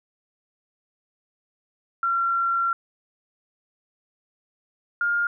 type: tone pair in turn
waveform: sine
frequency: 1368 / 1411.3 Hz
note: F6 / F6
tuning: -36 / +18 cents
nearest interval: minor second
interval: 54 cents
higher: second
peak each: -20 dBFS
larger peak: neither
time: 2.03-2.73 / 5.01-5.27 s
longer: first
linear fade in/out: 2 ms
effects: none